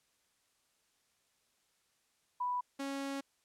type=tone pair in turn; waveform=sine / sawtooth; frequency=987.8 / 275.6 Hz; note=B5 / C#4; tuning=0 / -10 cents; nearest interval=octave + minor seventh; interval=2210 cents; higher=first; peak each=-32 / -33 dBFS; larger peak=first; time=2.4-2.61 / 2.79-3.21 s; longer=second; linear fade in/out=10 ms; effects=white hiss -75 dBFS RMS until 3.44 s + low-pass 10000 Hz 12 dB/octave